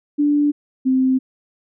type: tone pair in turn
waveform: sine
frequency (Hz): 292.3 / 260.4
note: D4 / C4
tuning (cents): -8 / -8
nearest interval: major second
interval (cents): 200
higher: first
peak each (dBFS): -13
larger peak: neither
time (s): 0.18-0.52 / 0.85-1.19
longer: neither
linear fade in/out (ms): 20
effects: none